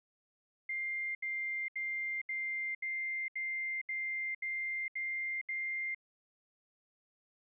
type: tone bursts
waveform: sine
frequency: 2100 Hz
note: C7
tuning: 6 cents sharp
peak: -34 dBFS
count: 10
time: 0.69-5.947 s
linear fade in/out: 5 ms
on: 460 ms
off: 73 ms
effects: none